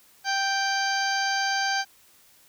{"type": "harmonic tone", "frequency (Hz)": 784, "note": "G5", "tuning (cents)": 0, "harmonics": [1, 2, 3, 4, 5, 6, 7, 8], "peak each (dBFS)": [-27, -27, -36, -36, -41, -31, -42, -36], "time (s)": [0.24, 1.85], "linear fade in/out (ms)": 50, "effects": ["white hiss -57 dBFS RMS until 2.48 s"]}